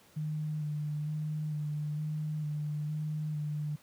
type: tone with vibrato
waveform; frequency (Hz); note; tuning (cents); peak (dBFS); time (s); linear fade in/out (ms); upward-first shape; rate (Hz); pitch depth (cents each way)
sine; 151.4; D#3; -47; -31; 0.16-3.76; 10; square; 1.1; 20
effects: pink hiss -61 dBFS RMS until 3.82 s + high-pass 100 Hz 12 dB/octave